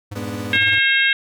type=tone with tremolo; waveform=square; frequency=102.7 Hz; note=G#2; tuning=19 cents flat; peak=-27 dBFS; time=0.11-0.79 s; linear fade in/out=10 ms; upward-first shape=sine; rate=18 Hz; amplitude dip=70%
type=chord; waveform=30% pulse; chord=G# diminished; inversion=none; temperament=equal; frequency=207.7 / 246.9 / 293.7 Hz; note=G#3 / B3 / D4; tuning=0 / 0 / 0 cents; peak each=-29 / -27 / -30 dBFS; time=0.15-0.57 s; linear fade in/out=10 ms
type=harmonic tone; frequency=538 Hz; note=C5; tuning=48 cents sharp; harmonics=3 / 4 / 5 / 6 / 7; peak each=-17 / -19 / -21 / -23 / -24 dBFS; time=0.53-1.13 s; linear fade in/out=2 ms
effects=none